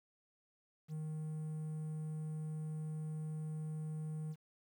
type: tone with quantisation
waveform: triangle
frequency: 155.56 Hz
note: D#3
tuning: in tune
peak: -37 dBFS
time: 0.88-4.36 s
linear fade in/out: 50 ms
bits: 11
effects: none